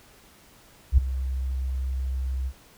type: tone with ADSR envelope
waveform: sine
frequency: 65.3 Hz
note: C2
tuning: 3 cents flat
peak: -10 dBFS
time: 0.92-2.53 s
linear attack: 57 ms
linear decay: 9 ms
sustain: -15 dB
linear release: 62 ms
effects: pink hiss -54 dBFS RMS until 2.77 s